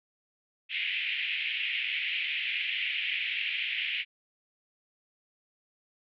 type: band-pass noise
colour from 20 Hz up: pink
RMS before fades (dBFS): -32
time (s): 0.69-4.05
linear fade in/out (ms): 50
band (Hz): 2100 to 3100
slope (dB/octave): 48
effects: none